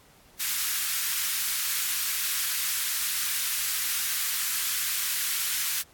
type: high-pass noise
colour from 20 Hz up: white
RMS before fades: -28 dBFS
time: 0.39-5.83 s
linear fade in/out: 20 ms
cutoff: 1300 Hz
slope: 24 dB/octave
effects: pink hiss -57 dBFS RMS until 5.93 s + AAC 64 kbps